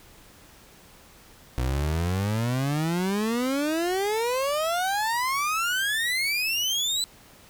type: exponential sweep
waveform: 30% pulse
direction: up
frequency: 60.6 to 4045 Hz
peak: -21 dBFS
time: 1.58-7.04 s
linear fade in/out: 0 ms
effects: pink hiss -52 dBFS RMS until 7.49 s